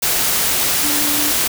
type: tone in noise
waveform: sine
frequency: 293.7 Hz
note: D4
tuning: in tune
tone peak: -24 dBFS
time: 0.83-1.32 s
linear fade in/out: 10 ms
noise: white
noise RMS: -17 dBFS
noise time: 0.02-1.48 s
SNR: -10 dB
effects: none